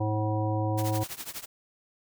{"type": "harmonic tone", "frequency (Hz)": 107.4, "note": "A2", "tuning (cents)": -41, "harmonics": [1, 3, 5, 7, 9], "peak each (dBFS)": [-27, -32, -34, -35, -37], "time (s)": [0, 1.04], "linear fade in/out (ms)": 10}
{"type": "noise with tremolo", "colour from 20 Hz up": "white", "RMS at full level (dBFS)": -35, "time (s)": [0.77, 1.46], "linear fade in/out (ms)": 20, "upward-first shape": "triangle", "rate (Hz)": 12, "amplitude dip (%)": 95}
{"effects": []}